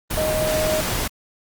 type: tone in noise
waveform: sine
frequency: 622.3 Hz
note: D#5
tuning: in tune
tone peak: -20 dBFS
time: 0.17-0.81 s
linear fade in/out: 10 ms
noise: pink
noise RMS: -24 dBFS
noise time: 0.1-1.08 s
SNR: +1 dB
effects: Opus 24 kbps